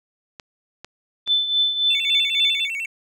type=clicks; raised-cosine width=0.2 ms; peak=-19 dBFS; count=3; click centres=0.398 / 0.846 / 1.276 s
type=tone with tremolo; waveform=sine; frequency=3520 Hz; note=A7; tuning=in tune; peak=-14 dBFS; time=1.26-2.68 s; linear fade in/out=50 ms; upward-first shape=triangle; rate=3.6 Hz; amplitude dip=70%
type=tone with vibrato; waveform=triangle; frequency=2455 Hz; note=D#7; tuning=24 cents flat; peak=-23 dBFS; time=1.9-2.86 s; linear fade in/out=5 ms; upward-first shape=square; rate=10 Hz; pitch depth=160 cents each way
effects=none